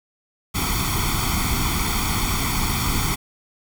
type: noise with comb filter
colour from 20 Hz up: pink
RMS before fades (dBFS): -22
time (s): 0.54-3.16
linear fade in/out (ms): 20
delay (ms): 0.89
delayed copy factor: +0.95
effects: none